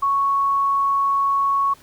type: tone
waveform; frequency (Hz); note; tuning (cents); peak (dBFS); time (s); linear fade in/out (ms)
sine; 1108.7; C#6; 0; -16; 0.02-1.74; 10
effects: pink hiss -50 dBFS RMS until 1.82 s